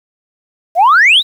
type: exponential sweep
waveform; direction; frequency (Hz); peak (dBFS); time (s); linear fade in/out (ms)
sine; up; 640 to 3997; -3; 0.75-1.23; 50
effects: tanh soft clip ceiling -2 dBFS + 7-bit